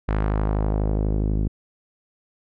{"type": "tone with low-pass filter sweep", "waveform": "sawtooth", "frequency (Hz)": 52.2, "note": "G#1", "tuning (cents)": 10, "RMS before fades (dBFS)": -22, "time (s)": [0.08, 1.48], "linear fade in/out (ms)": 10, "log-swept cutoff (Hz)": [1800, 270], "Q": 1.1, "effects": []}